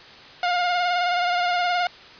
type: tone with vibrato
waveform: sawtooth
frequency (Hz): 710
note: F5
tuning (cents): +28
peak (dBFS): -16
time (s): 0.43-1.87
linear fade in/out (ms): 2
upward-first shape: sine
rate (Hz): 19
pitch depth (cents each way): 33
effects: white hiss -44 dBFS RMS until 2.19 s + resampled to 11025 Hz